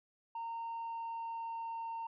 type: tone with pitch glide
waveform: sine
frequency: 920 to 914.2 Hz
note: A#5 to A#5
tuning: -23 to -34 cents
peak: -36 dBFS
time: 0.35-2.07 s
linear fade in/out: 5 ms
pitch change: -11 cents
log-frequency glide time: 0.65-1.95 s
effects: tanh soft clip ceiling -37 dBFS